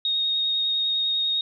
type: tone with vibrato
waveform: sine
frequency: 3729 Hz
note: A#7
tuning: in tune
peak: -21 dBFS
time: 0.05-1.41 s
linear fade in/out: 2 ms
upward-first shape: triangle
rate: 10 Hz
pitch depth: 13 cents each way
effects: none